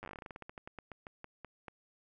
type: slowing click train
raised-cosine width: 0.5 ms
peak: -30 dBFS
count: 24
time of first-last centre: 0.03-1.682 s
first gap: 9 ms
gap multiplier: 1.16
effects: none